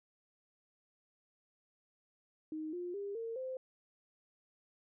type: tone with pitch steps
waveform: sine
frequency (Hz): 311.8 / 354.1 / 402 / 456.5 / 518.4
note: D#4 / F4 / G4 / A#4 / C5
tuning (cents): +4 / +24 / +44 / -36 / -16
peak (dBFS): -38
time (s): 2.52-3.57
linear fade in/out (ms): 2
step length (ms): 210
effects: none